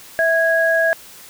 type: tone pair together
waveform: sine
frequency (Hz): 655.6 / 1652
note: E5 / G#6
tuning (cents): -10 / -10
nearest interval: octave + major third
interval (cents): 1600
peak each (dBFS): -16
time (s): 0.19-0.93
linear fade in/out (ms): 0
effects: white hiss -41 dBFS RMS until 1.29 s